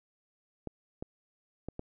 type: clicks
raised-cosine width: 2 ms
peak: -24 dBFS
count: 4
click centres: 0.673 / 1.025 / 1.686 / 1.794 s
effects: none